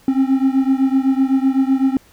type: beating tone pair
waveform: triangle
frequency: 263.9 / 271.8 Hz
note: C4 / C#4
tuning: +15 / -34 cents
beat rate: 7.9 Hz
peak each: -13 / -15 dBFS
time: 0.08-1.97 s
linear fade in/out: 2 ms
effects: pink hiss -51 dBFS RMS until 2.12 s